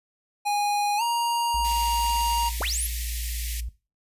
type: tone with pitch glide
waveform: square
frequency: 823 to 939.9 Hz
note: G#5 to A#5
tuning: -16 to +14 cents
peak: -23 dBFS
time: 0.45-2.5 s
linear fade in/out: 20 ms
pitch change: +230 cents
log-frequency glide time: 0.97-1.02 s
type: tone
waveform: sine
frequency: 58 Hz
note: A#1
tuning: 8 cents flat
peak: -29 dBFS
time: 1.54-3.69 s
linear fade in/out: 5 ms
type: high-pass noise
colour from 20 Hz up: white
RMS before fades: -34 dBFS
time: 1.64-3.61 s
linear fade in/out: 10 ms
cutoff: 1800 Hz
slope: 96 dB/octave
type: linear sweep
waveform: sine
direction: up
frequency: 30.87 to 12000 Hz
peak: -26 dBFS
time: 2.6-2.87 s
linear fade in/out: 10 ms
effects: noise-tail reverb RT60 0.3 s tail -17 dB re dry + resampled to 32000 Hz